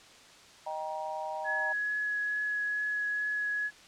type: chord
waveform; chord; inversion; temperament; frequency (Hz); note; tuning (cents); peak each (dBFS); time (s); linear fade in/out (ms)
sine; Eb major; none; equal with one note detuned; 622.3 / 784 / 945.3; Eb5 / G5 / Bb5; 0 / 0 / +24; -38; 0.66-1.73; 10
type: tone with vibrato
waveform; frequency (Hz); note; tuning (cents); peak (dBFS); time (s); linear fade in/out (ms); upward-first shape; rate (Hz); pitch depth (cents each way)
sine; 1685; G#6; +25; -29; 1.44-3.71; 50; triangle; 2.3; 11
effects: white hiss -54 dBFS RMS until 3.87 s + low-pass 6000 Hz 12 dB/octave